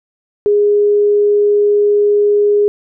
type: tone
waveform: sine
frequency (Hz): 412.6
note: G#4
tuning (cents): -11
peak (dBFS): -8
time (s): 0.46-2.68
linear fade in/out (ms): 0
effects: none